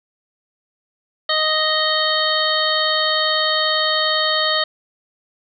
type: harmonic tone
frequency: 622.3 Hz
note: D#5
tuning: in tune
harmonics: 1 / 2 / 3 / 5 / 6 / 7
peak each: -23 / -23 / -23 / -23 / -23 / -23 dBFS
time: 1.29-4.64 s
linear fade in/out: 5 ms
effects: none